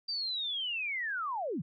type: linear sweep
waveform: sine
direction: down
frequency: 4724 to 120.6 Hz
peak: -32 dBFS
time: 0.08-1.62 s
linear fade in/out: 10 ms
effects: none